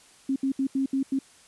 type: tone bursts at uneven times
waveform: sine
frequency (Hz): 269.2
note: C4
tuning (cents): +49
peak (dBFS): -22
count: 6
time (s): 0.29-0.36 / 0.43-0.52 / 0.59-0.67 / 0.75-0.86 / 0.93-1.03 / 1.12-1.19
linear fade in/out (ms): 5
effects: white hiss -55 dBFS RMS until 1.47 s + resampled to 24000 Hz